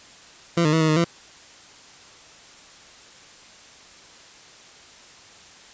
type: tone with pitch steps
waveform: 20% pulse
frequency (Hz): 169.8 / 152.5 / 161.3 / 157.9 / 154.5 / 169.2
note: F3 / D#3 / E3 / D#3 / D#3 / E3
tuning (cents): -48 / -34 / -37 / +26 / -12 / +45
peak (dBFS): -12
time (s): 0.57-1.044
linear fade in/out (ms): 5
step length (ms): 79
effects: white hiss -47 dBFS RMS until 5.73 s + resampled to 16000 Hz